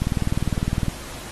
click train, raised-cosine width 5 ms, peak -9 dBFS, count 18, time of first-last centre 0.02-0.883 s, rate 19.7 Hz, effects pink hiss -37 dBFS RMS until 1.31 s + AAC 32 kbps

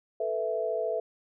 sine chord, A suspended second, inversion none, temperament equal, 440 / 493.9 / 659.3 Hz, A4 / B4 / E5, 0 / 0 / 0 cents, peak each -32 / -33 / -30 dBFS, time 0.2-1 s, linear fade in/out 5 ms, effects none

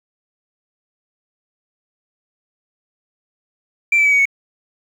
sine tone with pitch steps, 2349 / 2315 / 2282 / 2249 / 2217 Hz, D7 / D7 / C#7 / C#7 / C#7, 0 / -25 / +50 / +24 / 0 cents, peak -9 dBFS, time 3.92-4.255 s, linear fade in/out 5 ms, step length 67 ms, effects tanh soft clip ceiling -8 dBFS + 7-bit

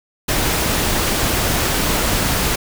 pink noise, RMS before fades -18 dBFS, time 0.28-2.56 s, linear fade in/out 10 ms, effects none

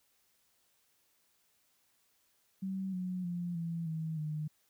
sine tone with pitch steps, 191 / 182.69 / 174.74 / 167.14 / 159.87 / 152.92 Hz, G3 / F#3 / F3 / E3 / D#3 / D#3, -45 / -22 / +1 / +24 / +47 / -30 cents, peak -34 dBFS, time 2.62-4.48 s, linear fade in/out 10 ms, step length 310 ms, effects white hiss -73 dBFS RMS until 4.69 s

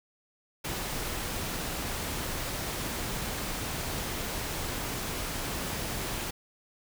pink noise, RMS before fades -34 dBFS, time 0.64-6.31 s, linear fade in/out 10 ms, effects none

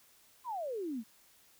sine exponential sweep, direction down, 1066 to 207.7 Hz, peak -35 dBFS, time 0.44-1.04 s, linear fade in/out 50 ms, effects white hiss -64 dBFS RMS until 1.59 s

